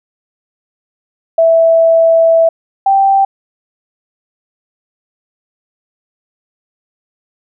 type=tone pair in turn; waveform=sine; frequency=658 / 782.5 Hz; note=E5 / G5; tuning=-3 / -3 cents; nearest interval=minor third; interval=300 cents; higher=second; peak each=-5 / -6 dBFS; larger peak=first; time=1.38-2.49 / 2.86-3.25 s; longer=first; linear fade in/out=5 ms; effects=none